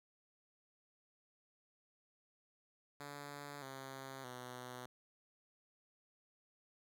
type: tone with pitch steps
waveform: 5% pulse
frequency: 143.7 / 134.08 / 125.1 Hz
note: D3 / C3 / B2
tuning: -37 / +43 / +23 cents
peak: -36 dBFS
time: 3-4.86 s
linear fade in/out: 2 ms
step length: 620 ms
effects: none